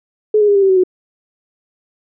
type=tone with pitch steps; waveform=sine; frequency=426.5 / 416 / 405.8 / 395.9 / 386.2 / 376.7 / 367.4 Hz; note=G#4 / G#4 / G#4 / G4 / G4 / F#4 / F#4; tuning=+46 / +3 / -40 / +17 / -26 / +31 / -12 cents; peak=-8 dBFS; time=0.34-0.837 s; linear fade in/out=5 ms; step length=71 ms; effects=none